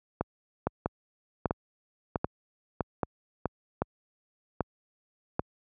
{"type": "two click trains", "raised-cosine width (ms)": 1, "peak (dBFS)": [-13, -12], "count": [6, 7], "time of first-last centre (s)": [[0.21, 3.457], [0.67, 5.394]], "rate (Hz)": [1.54, 1.27], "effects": ["high-pass 60 Hz 12 dB/octave"]}